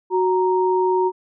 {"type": "tone pair together", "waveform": "sine", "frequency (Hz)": [370, 932.3], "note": ["F#4", "A#5"], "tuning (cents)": [0, 0], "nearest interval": "octave + major third", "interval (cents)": 1600, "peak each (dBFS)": [-17, -20], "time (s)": [0.1, 1.12], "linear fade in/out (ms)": 50, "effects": []}